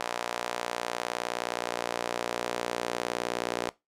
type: tone with high-pass filter sweep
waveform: sawtooth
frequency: 59.5 Hz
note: A#1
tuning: 36 cents sharp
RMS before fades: -33 dBFS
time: 0-3.69 s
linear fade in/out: 0 ms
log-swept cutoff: 710 to 440 Hz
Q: 1.2
effects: noise-tail reverb RT60 0.2 s tail -20 dB re dry + low-pass 10000 Hz 12 dB/octave